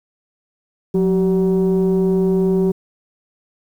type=tone pair together; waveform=sine; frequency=180.56 / 382.6 Hz; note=F#3 / G4; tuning=-42 / -42 cents; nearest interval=octave + minor second; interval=1300 cents; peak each=-14 dBFS; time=0.94-2.72 s; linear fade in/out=10 ms; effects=tanh soft clip ceiling -10 dBFS + 8-bit